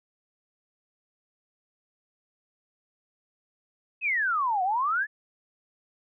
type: exponential two-way sweep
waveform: sine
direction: down then up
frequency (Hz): 2637 to 715 to 1779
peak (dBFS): -23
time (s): 4.01-5.07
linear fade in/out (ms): 50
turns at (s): 4.63
effects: none